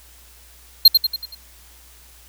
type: tone with echo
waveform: square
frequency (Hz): 4193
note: C8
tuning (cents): +3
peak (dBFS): -4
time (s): 0.85-0.88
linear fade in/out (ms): 5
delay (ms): 94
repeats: 5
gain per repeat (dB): -6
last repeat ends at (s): 1.35
effects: added 60 Hz sine -49 dBFS peak until 2.28 s + white hiss -49 dBFS RMS until 2.28 s